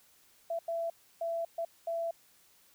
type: tone bursts at uneven times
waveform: sine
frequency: 669 Hz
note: E5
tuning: 25 cents sharp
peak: -31 dBFS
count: 5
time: 0.5-0.59 / 0.68-0.9 / 1.21-1.45 / 1.58-1.65 / 1.87-2.11 s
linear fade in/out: 5 ms
effects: white hiss -64 dBFS RMS until 2.74 s